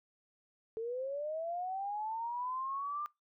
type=linear sweep; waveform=sine; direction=up; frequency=440 to 1200 Hz; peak=-35 dBFS; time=0.77-3.06 s; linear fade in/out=0 ms; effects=noise-tail reverb RT60 0.2 s tail -24 dB re dry